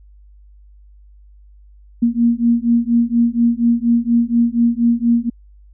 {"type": "beating tone pair", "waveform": "sine", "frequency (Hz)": [233.1, 237.3], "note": ["A#3", "A#3"], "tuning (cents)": [0, 31], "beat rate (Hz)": 4.2, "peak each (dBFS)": -15, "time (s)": [2.02, 5.3], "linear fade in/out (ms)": 10, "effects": ["added 50 Hz sine -42 dBFS peak until 5.73 s"]}